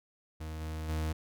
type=tone with level steps; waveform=40% pulse; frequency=78.6 Hz; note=D#2; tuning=18 cents sharp; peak=-37 / -35 / -30 dBFS; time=0.4-1.13 s; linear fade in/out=10 ms; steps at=0.6 / 0.88 s; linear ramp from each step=20 ms; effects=none